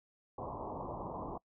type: low-pass noise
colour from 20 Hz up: white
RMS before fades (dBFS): -42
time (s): 0.38-1.38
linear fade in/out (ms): 5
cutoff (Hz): 1100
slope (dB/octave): 96
effects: noise-tail reverb RT60 0.1 s tail -24 dB re dry